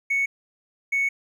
triangle tone pair in turn, 2217 / 2217 Hz, C#7 / C#7, 0 / 0 cents, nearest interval unison, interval 0 cents, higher neither, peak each -17 dBFS, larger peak neither, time 0.1-0.26 / 0.92-1.09 s, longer second, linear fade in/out 10 ms, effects tanh soft clip ceiling -16 dBFS

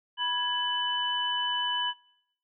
sine tone cluster, 979 / 1664 / 2998 Hz, B5 / G#6 / F#7, -15 / +3 / +22 cents, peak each -32 / -34 / -28 dBFS, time 0.17-1.94 s, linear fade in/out 50 ms, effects noise-tail reverb RT60 0.8 s tail -22 dB re dry

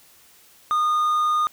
triangle tone, 1225 Hz, D#6, 27 cents flat, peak -16 dBFS, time 0.71-1.47 s, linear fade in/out 0 ms, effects white hiss -53 dBFS RMS until 1.52 s

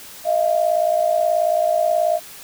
sine tone pair together, 627.5 / 686 Hz, D#5 / F5, +15 / -31 cents, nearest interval major second, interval 154 cents, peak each -18 dBFS, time 0.24-2.2 s, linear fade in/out 50 ms, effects white hiss -39 dBFS RMS until 2.43 s

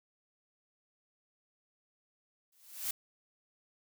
blue noise with exponential growth, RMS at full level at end -32 dBFS, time 2.52-2.91 s, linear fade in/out 5 ms, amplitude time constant 84 ms, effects none

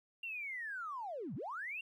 triangle linear two-way sweep, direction down then up, 2794 to 110 to 2794 Hz, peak -36 dBFS, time 0.23-1.81 s, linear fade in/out 5 ms, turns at 1.35 s, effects tanh soft clip ceiling -38 dBFS

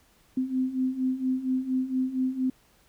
sine beating tone pair, 255.8 / 260.1 Hz, C4 / C4, -39 / -10 cents, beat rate 4.3 Hz, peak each -30 / -26 dBFS, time 0.37-2.5 s, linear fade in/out 5 ms, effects pink hiss -62 dBFS RMS until 2.88 s

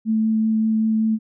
sine tone with vibrato, 220 Hz, A3, in tune, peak -16 dBFS, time 0.05-1.19 s, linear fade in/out 50 ms, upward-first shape sine, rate 5.2 Hz, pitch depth 8 cents each way, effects none

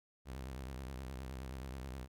sawtooth tone with vibrato, 65.41 Hz, C2, in tune, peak -39 dBFS, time 0.25-2.08 s, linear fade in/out 50 ms, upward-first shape triangle, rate 9.5 Hz, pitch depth 140 cents each way, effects none

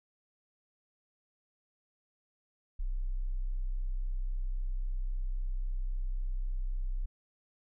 sine tone, 31.86 Hz, C1, 45 cents flat, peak -30 dBFS, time 2.79-7.06 s, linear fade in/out 10 ms, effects none

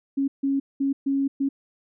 sine tone bursts at uneven times, 274.9 Hz, C#4, 14 cents flat, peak -20 dBFS, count 5, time 0.17-0.28 / 0.43-0.6 / 0.8-0.93 / 1.06-1.28 / 1.4-1.49 s, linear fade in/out 10 ms, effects none

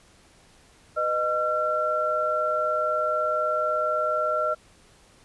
sine tone cluster, 496.1 / 616 / 1360 Hz, B4 / D#5 / F6, +8 / -17 / -46 cents, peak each -33 / -25 / -25 dBFS, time 0.96-4.55 s, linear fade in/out 20 ms, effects pink hiss -56 dBFS RMS until 5.24 s + resampled to 24000 Hz

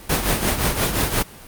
pink noise with tremolo, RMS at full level -17 dBFS, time 0.09-1.23 s, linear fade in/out 10 ms, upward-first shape triangle, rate 5.7 Hz, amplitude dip 70%, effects pink hiss -41 dBFS RMS until 1.47 s + Opus 32 kbps

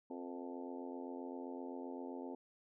harmonic tone with a mistuned harmonic, 87.7 Hz, F2, 8 cents sharp, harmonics 3 / 4 / 5 / 6 / 7 / 8 / 9 / 10, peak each -46 / -50 / -51 / -54 / -56 / -57 / -59 / -55 dBFS, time 0.1-2.35 s, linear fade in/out 5 ms, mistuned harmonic 6, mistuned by -44 cents, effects none

